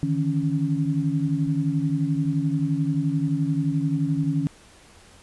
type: tone cluster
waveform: sine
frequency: 149 / 160.5 / 277.7 Hz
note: D3 / E3 / C#4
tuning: +25 / -46 / +3 cents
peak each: -25 dBFS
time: 0.03-4.47 s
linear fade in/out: 0 ms
effects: pink hiss -51 dBFS RMS until 5.22 s + resampled to 24000 Hz